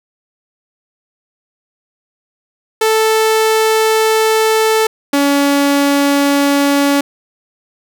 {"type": "tone pair in turn", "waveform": "sawtooth", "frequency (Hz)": [440, 282.7], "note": ["A4", "C#4"], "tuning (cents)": [0, 34], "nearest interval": "minor sixth", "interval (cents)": 766, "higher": "first", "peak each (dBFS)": -6, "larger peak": "neither", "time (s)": [[2.81, 4.87], [5.13, 7.01]], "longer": "first", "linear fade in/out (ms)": 5, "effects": []}